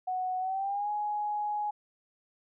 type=tone with pitch glide; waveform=sine; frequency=740 to 835.4 Hz; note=F#5 to G#5; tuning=0 to +10 cents; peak=-29 dBFS; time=0.07-1.71 s; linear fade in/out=10 ms; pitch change=+210 cents; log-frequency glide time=0.39-0.9 s; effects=none